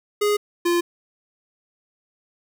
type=tone pair in turn; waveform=square; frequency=414.9 / 346.3 Hz; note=G#4 / F4; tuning=-2 / -15 cents; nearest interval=minor third; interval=313 cents; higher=first; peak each=-18 dBFS; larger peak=neither; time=0.21-0.37 / 0.65-0.81 s; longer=neither; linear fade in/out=10 ms; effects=none